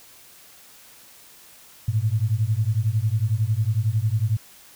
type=beating tone pair; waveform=sine; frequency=103.83 / 114.83 Hz; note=G#2 / A#2; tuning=0 / -26 cents; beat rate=11 Hz; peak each=-22 dBFS; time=1.88-4.37 s; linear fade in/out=5 ms; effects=white hiss -49 dBFS RMS until 4.75 s